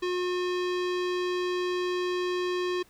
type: tone with low-pass filter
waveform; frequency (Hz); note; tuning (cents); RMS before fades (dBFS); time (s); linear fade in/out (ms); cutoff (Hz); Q
square; 360; F#4; -47; -29; 0.02-2.83; 10; 4100; 1.3
effects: pink hiss -60 dBFS RMS until 2.89 s